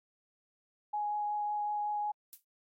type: tone with vibrato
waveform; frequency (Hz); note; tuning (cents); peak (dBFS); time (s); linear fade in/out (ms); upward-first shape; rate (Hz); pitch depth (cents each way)
sine; 834; G#5; +7; -31; 0.93-2.12; 10; triangle; 5.4; 10
type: noise with exponential decay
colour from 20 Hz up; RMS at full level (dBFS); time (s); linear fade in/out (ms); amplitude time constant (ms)
violet; -42; 2.33-2.44; 0; 22
effects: AAC 48 kbps